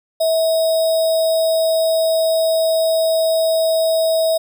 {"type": "tone with sample-and-hold", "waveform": "sine", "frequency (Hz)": 648, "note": "E5", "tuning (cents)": -30, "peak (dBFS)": -13, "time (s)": [0.2, 4.38], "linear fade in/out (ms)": 10, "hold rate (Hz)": 4410, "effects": []}